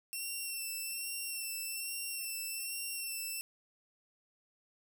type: tone with vibrato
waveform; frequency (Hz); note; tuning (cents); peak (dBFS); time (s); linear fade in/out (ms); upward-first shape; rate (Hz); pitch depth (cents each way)
5% pulse; 2703; E7; +43; -29; 0.13-3.41; 0; sine; 1.2; 30
effects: none